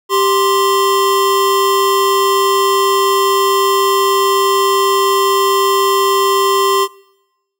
square tone pair together, 392 / 1046.5 Hz, G4 / C6, 0 / 0 cents, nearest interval octave + perfect fourth, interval 1700 cents, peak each -14 dBFS, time 0.09-6.88 s, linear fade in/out 50 ms, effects noise-tail reverb RT60 0.9 s tail -22 dB re dry

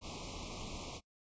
pink band-stop noise, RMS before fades -44 dBFS, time 0.01-1.01 s, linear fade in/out 50 ms, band 1200 to 2200 Hz, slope 96 dB/octave, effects noise-tail reverb RT60 0.1 s tail -22 dB re dry + resampled to 16000 Hz

